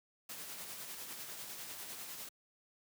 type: noise with tremolo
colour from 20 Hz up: white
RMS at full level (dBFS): -45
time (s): 0.29-2.29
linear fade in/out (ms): 5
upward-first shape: sine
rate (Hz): 10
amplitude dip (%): 35
effects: high-pass 100 Hz 12 dB/octave